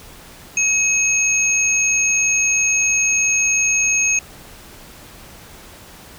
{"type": "tone pair together", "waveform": "sine", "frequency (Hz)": [2551, 6512], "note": ["D#7", "G#8"], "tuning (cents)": [43, -35], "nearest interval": "octave + major third", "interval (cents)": 1622, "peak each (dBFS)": -17, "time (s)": [0.57, 4.19], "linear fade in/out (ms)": 2, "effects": ["pink hiss -41 dBFS RMS until 6.18 s"]}